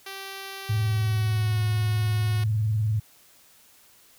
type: tone with pitch glide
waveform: 5% pulse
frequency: 389.2 to 365.2 Hz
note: G4 to F#4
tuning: -12 to -23 cents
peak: -24 dBFS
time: 0.06-2.44 s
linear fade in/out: 5 ms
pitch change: -111 cents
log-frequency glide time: 0.73-1.6 s
type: tone with vibrato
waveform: sine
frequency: 107.9 Hz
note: A2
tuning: 33 cents flat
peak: -21 dBFS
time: 0.69-3 s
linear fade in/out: 10 ms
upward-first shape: sine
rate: 20 Hz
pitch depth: 120 cents each way
effects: white hiss -56 dBFS RMS until 4.18 s